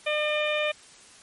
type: harmonic tone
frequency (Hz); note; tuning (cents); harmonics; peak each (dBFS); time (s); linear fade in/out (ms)
603; D5; +46; 1 / 2 / 3 / 4 / 5 / 6; -26 / -35 / -34 / -29 / -35 / -36; 0.06-0.72; 10
effects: white hiss -51 dBFS RMS until 1.22 s + MP3 48 kbps